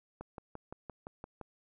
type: click train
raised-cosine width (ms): 1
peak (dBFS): -29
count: 8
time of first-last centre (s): 0.21-1.413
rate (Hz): 5.82
effects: none